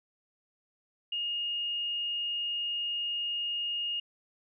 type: tone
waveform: sine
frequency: 2850 Hz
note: F7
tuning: 34 cents sharp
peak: -30 dBFS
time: 1.12-4 s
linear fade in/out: 5 ms
effects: none